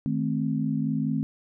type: chord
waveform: sine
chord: A diminished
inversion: second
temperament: equal with one note detuned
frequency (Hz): 155.56 / 217.1 / 261.6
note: Eb3 / A3 / C4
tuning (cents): 0 / -23 / 0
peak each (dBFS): -28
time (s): 0.06-1.23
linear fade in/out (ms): 0
effects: none

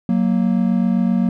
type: tone pair together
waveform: triangle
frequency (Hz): 185.5 / 233.2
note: F#3 / A#3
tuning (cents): +5 / +1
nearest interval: major third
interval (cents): 396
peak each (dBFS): -15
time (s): 0.09-1.29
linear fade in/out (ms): 2
effects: none

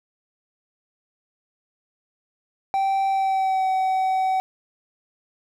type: tone with pitch glide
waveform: triangle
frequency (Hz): 778 to 757.2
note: G5 to F#5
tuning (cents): -13 to +40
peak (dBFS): -17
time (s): 2.74-4.4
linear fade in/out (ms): 0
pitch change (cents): -47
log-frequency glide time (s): 3.08-3.68
effects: none

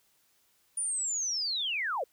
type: linear sweep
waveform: sine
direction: down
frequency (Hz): 9620 to 443.6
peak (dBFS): -29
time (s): 0.77-2.04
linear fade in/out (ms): 5
effects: white hiss -69 dBFS RMS until 2.12 s

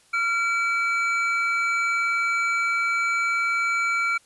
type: tone pair together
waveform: triangle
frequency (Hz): 1380.3 / 2300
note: F6 / D7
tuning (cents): -21 / -37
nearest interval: major sixth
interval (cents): 884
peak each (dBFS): -22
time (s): 0.13-4.18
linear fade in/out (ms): 10
effects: white hiss -58 dBFS RMS until 4.25 s + resampled to 24000 Hz

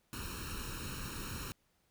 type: noise with comb filter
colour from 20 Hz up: pink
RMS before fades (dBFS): -42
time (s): 0.13-1.52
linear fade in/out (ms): 0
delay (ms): 0.73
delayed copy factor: +0.85
effects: pink hiss -75 dBFS RMS until 1.9 s

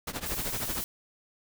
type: noise with tremolo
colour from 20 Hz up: pink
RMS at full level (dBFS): -32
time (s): 0.07-0.83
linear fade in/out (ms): 5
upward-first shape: triangle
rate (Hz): 13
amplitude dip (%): 95
type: noise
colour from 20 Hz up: blue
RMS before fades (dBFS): -35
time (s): 0.26-0.84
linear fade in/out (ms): 0
effects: none

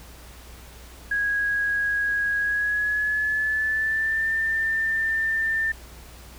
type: tone with pitch glide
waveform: sine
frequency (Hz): 1652 to 1791.1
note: G#6 to A6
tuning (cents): -10 to +30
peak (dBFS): -21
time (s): 1.11-5.72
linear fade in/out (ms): 5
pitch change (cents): +140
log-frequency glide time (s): 2.38-4.29
effects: added 60 Hz sine -44 dBFS peak until 6.38 s + pink hiss -47 dBFS RMS until 6.38 s

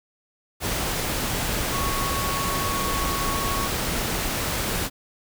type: tone in noise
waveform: sine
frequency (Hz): 1108.7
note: C#6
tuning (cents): 0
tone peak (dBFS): -28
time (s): 1.7-3.71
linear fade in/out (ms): 50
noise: pink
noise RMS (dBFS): -26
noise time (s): 0.6-4.9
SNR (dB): -5
effects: none

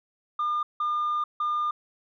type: tone bursts at uneven times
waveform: sine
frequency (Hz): 1207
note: D6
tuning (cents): +47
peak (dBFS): -22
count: 3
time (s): 0.39-0.63 / 0.8-1.24 / 1.4-1.71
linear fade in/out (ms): 5
effects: tanh soft clip ceiling -22 dBFS

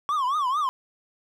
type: tone with vibrato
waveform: triangle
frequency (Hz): 1108.7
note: C#6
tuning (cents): 0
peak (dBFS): -20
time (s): 0.09-0.69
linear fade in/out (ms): 0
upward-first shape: triangle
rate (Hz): 4.5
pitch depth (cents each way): 230
effects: none

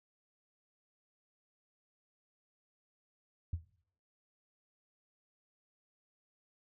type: tone with exponential decay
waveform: sine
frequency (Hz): 84.3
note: E2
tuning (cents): +39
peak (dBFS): -29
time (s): 3.53-3.64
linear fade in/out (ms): 5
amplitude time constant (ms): 22
effects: noise-tail reverb RT60 0.6 s tail -19 dB re dry + tanh soft clip ceiling -27 dBFS

